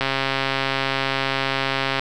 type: click train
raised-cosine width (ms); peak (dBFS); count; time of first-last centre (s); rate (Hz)
0.3; -5; 269; 0.01-1.995; 135
effects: none